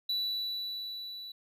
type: tone with level ramp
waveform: triangle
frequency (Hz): 3951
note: B7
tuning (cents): 0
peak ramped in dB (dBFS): -27 to -40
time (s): 0.09-1.32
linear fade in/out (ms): 5
effects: none